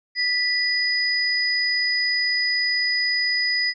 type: tone pair together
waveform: sine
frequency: 1972 / 4969 Hz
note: B6 / D#8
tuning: -3 / -3 cents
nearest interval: octave + major third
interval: 1600 cents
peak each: -22 dBFS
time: 0.15-3.74 s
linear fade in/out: 50 ms
effects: none